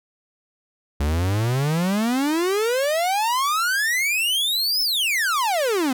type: exponential two-way sweep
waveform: 45% pulse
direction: up then down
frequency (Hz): 69.3 to 5330 to 245.1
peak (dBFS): -19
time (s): 1-5.93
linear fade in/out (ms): 5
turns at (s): 4.82
effects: none